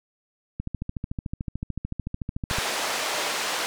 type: click train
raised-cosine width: 5 ms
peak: -17 dBFS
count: 28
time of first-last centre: 0.6-2.585 s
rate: 13.6 Hz
type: band-pass noise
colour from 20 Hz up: pink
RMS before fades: -28 dBFS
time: 2.5-3.66 s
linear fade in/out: 0 ms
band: 570 to 7900 Hz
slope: 12 dB/octave
effects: none